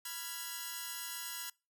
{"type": "chord", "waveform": "5% pulse", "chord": "F diminished", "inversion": "second", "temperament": "equal with one note detuned", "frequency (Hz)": [987.8, 1385.7, 1661.2], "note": ["Cb6", "F6", "Ab6"], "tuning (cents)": [0, -14, 0], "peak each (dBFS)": -33, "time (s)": [0.05, 1.5], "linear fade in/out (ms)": 5, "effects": ["noise-tail reverb RT60 0.3 s tail -25 dB re dry"]}